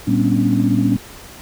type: tone cluster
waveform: sine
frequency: 115.8 / 196.7 / 243.9 / 271.9 / 287.1 Hz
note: A#2 / G3 / B3 / C#4 / D4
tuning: -11 / +6 / -21 / -33 / -39 cents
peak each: -19 dBFS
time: 0.07-0.97 s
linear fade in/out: 10 ms
effects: tanh soft clip ceiling -3 dBFS + pink hiss -38 dBFS RMS until 1.41 s